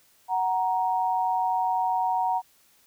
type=tone pair together; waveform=sine; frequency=744.1 / 936 Hz; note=F#5 / A#5; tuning=+10 / +7 cents; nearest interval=major third; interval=397 cents; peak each=-25 dBFS; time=0.28-2.42 s; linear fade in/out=50 ms; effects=white hiss -61 dBFS RMS until 2.86 s

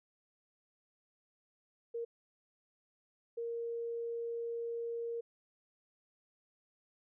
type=tone bursts at uneven times; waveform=sine; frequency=466.2 Hz; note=A#4; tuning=in tune; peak=-36 dBFS; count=2; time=1.94-2.05 / 3.37-5.21 s; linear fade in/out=10 ms; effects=none

